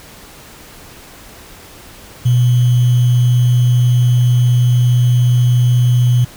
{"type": "tone with sample-and-hold", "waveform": "sine", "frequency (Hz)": 122.7, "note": "B2", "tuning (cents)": -11, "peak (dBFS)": -8, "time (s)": [2.25, 6.25], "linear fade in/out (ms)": 10, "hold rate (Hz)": 3150, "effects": ["pink hiss -38 dBFS RMS until 6.36 s"]}